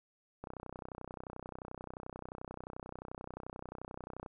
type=click train; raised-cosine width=1 ms; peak=-29 dBFS; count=121; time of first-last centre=0.44-4.262 s; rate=31.4 Hz; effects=none